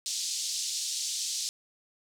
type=band-pass noise; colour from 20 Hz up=white; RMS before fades=-33 dBFS; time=0.06-1.49 s; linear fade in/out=0 ms; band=3800 to 7400 Hz; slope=24 dB/octave; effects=none